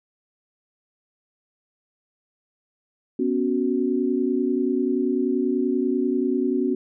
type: chord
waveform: sine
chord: B suspended second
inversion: none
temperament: equal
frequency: 246.9 / 277.2 / 370 Hz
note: B3 / C#4 / F#4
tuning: 0 / 0 / 0 cents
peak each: -24 dBFS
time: 3.19-6.75 s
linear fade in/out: 5 ms
effects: none